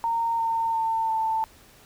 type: tone with pitch steps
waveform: sine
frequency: 921 / 909.9 / 898.9 / 888.1 Hz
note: A#5 / A#5 / A5 / A5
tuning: -21 / -42 / +37 / +16 cents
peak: -22 dBFS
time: 0.04-1.44 s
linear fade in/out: 0 ms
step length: 350 ms
effects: pink hiss -53 dBFS RMS until 1.85 s